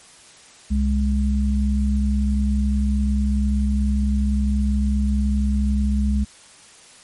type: tone pair together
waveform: sine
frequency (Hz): 65.41 / 207.7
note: C2 / G#3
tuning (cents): 0 / 0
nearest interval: octave + minor sixth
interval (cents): 2000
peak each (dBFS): -18 / -21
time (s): 0.7-6.25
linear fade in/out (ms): 20
effects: white hiss -47 dBFS RMS until 7.03 s + MP3 48 kbps